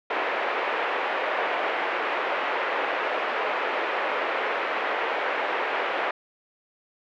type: band-pass noise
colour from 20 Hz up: pink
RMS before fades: -27 dBFS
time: 0.1-6.11 s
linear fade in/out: 5 ms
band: 440 to 2500 Hz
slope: 24 dB/octave
effects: none